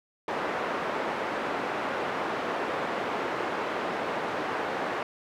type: band-pass noise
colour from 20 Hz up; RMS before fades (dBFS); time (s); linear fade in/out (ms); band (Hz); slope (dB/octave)
pink; -31; 0.28-5.03; 2; 390 to 1600; 12
effects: none